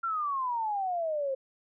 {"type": "exponential sweep", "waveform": "sine", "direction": "down", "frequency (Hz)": [1386, 523.3], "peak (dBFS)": -28, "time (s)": [0.03, 1.35], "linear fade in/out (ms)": 10, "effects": []}